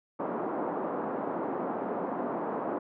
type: band-pass noise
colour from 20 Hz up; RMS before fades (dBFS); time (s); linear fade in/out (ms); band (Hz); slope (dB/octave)
pink; -33; 0.19-2.79; 10; 230 to 1100; 24
effects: none